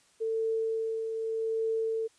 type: tone with tremolo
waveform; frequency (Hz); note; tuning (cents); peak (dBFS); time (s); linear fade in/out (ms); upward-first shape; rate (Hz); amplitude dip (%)
sine; 447.2; A4; +28; -26; 0.2-2.08; 20; triangle; 0.83; 45
effects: white hiss -64 dBFS RMS until 2.18 s + resampled to 22050 Hz